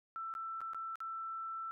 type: tone with dropouts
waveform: sine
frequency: 1332 Hz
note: E6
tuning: 18 cents sharp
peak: -39 dBFS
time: 0.16-1.71 s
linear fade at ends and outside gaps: 0 ms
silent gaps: 0.339-0.351 / 0.606-0.615 / 0.734-0.746 / 0.956-1.004 s
effects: none